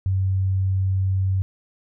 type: tone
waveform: sine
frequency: 95.2 Hz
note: F#2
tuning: 50 cents sharp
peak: -18 dBFS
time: 0.06-1.42 s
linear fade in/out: 0 ms
effects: none